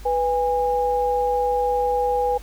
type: tone pair together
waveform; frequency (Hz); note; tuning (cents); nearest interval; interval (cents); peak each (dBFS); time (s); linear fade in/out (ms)
sine; 493.9 / 817.3; B4 / G#5; 0 / -28; major sixth; 872; -21; 0.05-2.38; 10
effects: added 50 Hz sine -36 dBFS peak until 2.42 s + pink hiss -47 dBFS RMS until 2.42 s